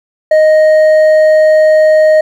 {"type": "tone with hard clipping", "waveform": "sine", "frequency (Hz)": 622, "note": "D#5", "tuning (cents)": -1, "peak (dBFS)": -5, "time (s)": [0.31, 2.21], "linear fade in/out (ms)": 5, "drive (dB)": 4, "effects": []}